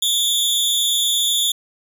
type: tone with amplitude modulation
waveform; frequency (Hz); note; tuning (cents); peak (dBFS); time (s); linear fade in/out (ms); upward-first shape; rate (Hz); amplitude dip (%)
sawtooth; 3493; A7; -13; -9; 0.02-1.52; 5; sine; 228; 95
effects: none